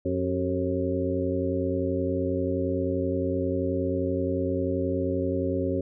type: harmonic tone with a mistuned harmonic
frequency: 90.5 Hz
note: F#2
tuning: 38 cents flat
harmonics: 1 / 2 / 3 / 4 / 5 / 6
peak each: -31 / -35 / -29 / -30 / -35 / -31 dBFS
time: 0.05-5.81 s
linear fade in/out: 5 ms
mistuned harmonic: 4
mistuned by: +85 cents
effects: none